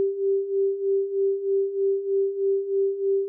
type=beating tone pair; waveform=sine; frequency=390 / 393.2 Hz; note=G4 / G4; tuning=-9 / +5 cents; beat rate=3.2 Hz; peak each=-27 / -22 dBFS; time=0-3.28 s; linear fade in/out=0 ms; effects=none